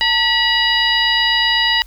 harmonic tone with a mistuned harmonic, 968 Hz, B5, 35 cents flat, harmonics 1 / 2 / 3 / 4 / 5, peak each -22 / -17 / -17 / -20 / -22 dBFS, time 0.01-1.82 s, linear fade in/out 0 ms, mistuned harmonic 1, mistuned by -120 cents, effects added 44 Hz sine -37 dBFS peak until 1.86 s + white hiss -49 dBFS RMS until 1.86 s

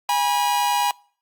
45% pulse tone pair together, 820 / 969.1 Hz, G#5 / B5, -22 / -33 cents, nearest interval minor third, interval 289 cents, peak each -21 dBFS, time 0.09-0.91 s, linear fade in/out 2 ms, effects noise-tail reverb RT60 0.5 s tail -26 dB re dry + Opus 48 kbps

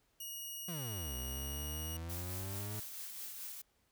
5% pulse tone, 2887 Hz, F#7, 43 cents flat, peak -34 dBFS, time 0.2-1.97 s, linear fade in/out 5 ms
40% pulse exponential two-way sweep, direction down then up, 185 to 62 to 107.4 Hz, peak -40 dBFS, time 0.68-2.8 s, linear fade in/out 5 ms, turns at 1.15 s
blue noise with tremolo, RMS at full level -44 dBFS, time 2.09-3.62 s, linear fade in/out 10 ms, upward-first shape triangle, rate 4.6 Hz, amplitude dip 40%
effects pink hiss -75 dBFS RMS until 3.91 s

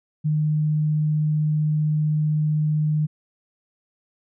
sine tone, 152.6 Hz, D#3, 33 cents flat, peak -18 dBFS, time 0.24-3.07 s, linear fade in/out 20 ms, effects none

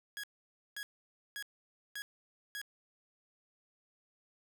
sawtooth tone bursts, 1661.2 Hz, G#6, in tune, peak -36 dBFS, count 5, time 0.17-2.615 s, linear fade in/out 0 ms, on 65 ms, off 530 ms, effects none

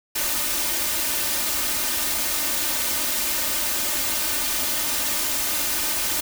white noise with comb filter, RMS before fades -24 dBFS, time 0.15-6.21 s, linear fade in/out 10 ms, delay 3.3 ms, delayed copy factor +0.75, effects none

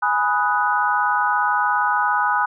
sine chord, G# minor seventh, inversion none, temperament equal with one note detuned, 830.6 / 987.8 / 1253.2 / 1480 Hz, G#5 / B5 / D#6 / F#6, 0 / 0 / +12 / 0 cents, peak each -22 dBFS, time 0.02-2.46 s, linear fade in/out 10 ms, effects none

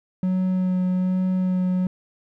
triangle tone with vibrato, 184.3 Hz, F#3, 7 cents flat, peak -17 dBFS, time 0.23-1.87 s, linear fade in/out 2 ms, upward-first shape sine, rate 1.2 Hz, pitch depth 12 cents each way, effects none

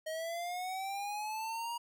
square linear sweep, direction up, 625 to 952 Hz, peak -37 dBFS, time 0.06-1.78 s, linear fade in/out 10 ms, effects none

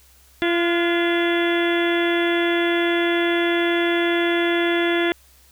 harmonic tone with a mistuned harmonic, 342.2 Hz, F4, 35 cents flat, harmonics 1 / 2 / 3 / 4 / 5 / 6 / 7 / 8 / 9 / 10, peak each -19 / -27 / -34 / -30 / -27 / -28 / -36 / -34 / -39 / -30 dBFS, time 0.42-5.12 s, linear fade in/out 0 ms, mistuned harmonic 4, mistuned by +56 cents, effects added 65 Hz sine -54 dBFS peak until 5.51 s + white hiss -54 dBFS RMS until 5.51 s

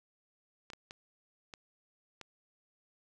clicks, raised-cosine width 0.2 ms, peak -28 dBFS, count 5, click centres 0.702 / 0.734 / 0.909 / 1.538 / 2.213 s, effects none

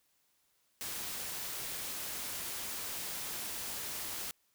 white noise, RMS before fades -40 dBFS, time 0.81-4.31 s, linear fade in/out 0 ms, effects white hiss -74 dBFS RMS until 4.54 s

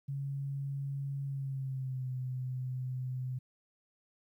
sine tone with pitch glide, 138.8 to 128.02 Hz, C#3 to C3, +3 to -37 cents, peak -34 dBFS, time 0.08-3.39 s, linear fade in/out 10 ms, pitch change -140 cents, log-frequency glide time 1.24-2.1 s, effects 12-bit

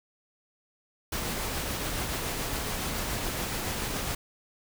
pink noise with tremolo, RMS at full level -31 dBFS, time 1.12-4.15 s, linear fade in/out 5 ms, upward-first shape triangle, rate 7.1 Hz, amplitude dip 25%, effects none

